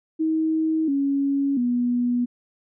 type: tone with pitch steps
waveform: sine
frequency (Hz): 317.7 / 278.2 / 243.6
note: D#4 / C#4 / B3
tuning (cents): +36 / +6 / -24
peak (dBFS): -19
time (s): 0.19-2.26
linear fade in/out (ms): 20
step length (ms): 690
effects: none